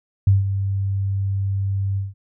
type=tone with ADSR envelope; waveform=sine; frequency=98 Hz; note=G2; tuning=in tune; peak=-9 dBFS; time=0.27-2.14 s; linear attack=4 ms; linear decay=160 ms; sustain=-10 dB; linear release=170 ms; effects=none